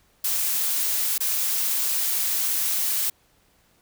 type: noise with dropouts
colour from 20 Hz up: blue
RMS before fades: -24 dBFS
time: 0.24-3.1 s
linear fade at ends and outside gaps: 5 ms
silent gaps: 1.181-1.204 s
effects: pink hiss -62 dBFS RMS until 3.81 s